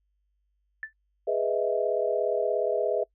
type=tone with exponential decay; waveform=sine; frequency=1760 Hz; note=A6; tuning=in tune; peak=-28 dBFS; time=0.83-0.93 s; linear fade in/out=1 ms; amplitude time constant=20 ms
type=chord; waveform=sine; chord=E major seventh; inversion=first; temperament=equal; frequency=415.3 / 493.9 / 622.3 / 659.3 Hz; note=G#4 / B4 / D#5 / E5; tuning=0 / 0 / 0 / 0 cents; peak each=-29 dBFS; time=1.27-3.04 s; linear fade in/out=10 ms
effects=noise-tail reverb RT60 0.1 s tail -26 dB re dry + added 50 Hz sine -70 dBFS peak until 3.14 s